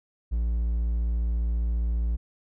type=tone; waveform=triangle; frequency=57.4 Hz; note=A#1; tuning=26 cents flat; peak=-21 dBFS; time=0.31-2.17 s; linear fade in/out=20 ms; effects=none